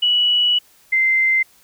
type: tone pair in turn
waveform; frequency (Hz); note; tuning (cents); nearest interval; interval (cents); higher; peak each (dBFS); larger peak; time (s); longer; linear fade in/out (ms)
sine; 2940 / 2079; F#7 / C7; -12 / -12; tritone; 600; first; -13; neither; 0.02-0.59 / 0.92-1.43; first; 10
effects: white hiss -53 dBFS RMS until 1.63 s